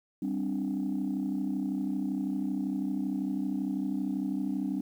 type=chord; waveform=sine; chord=G suspended fourth; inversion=none; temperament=just; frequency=196 / 261.3 / 294 Hz; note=G3 / C4 / D4; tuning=0 / -2 / +2 cents; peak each=-32 dBFS; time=0.22-4.81 s; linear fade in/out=5 ms; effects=tanh soft clip ceiling -23 dBFS + 10-bit